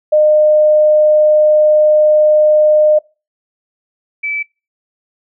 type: tone pair in turn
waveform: sine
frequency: 609 / 2309 Hz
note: D#5 / D7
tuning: -37 / -30 cents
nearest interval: octave + major seventh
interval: 2307 cents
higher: second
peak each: -6 / -16 dBFS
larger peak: first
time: 0.12-2.99 / 4.23-4.43 s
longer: first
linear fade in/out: 10 ms
effects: noise-tail reverb RT60 0.3 s tail -24 dB re dry